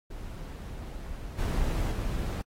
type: noise with level steps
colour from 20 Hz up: brown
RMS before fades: -39 / -28 / -31 dBFS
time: 0.1-2.42 s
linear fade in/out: 10 ms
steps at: 1.38 / 1.91 s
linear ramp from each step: 10 ms
effects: AAC 48 kbps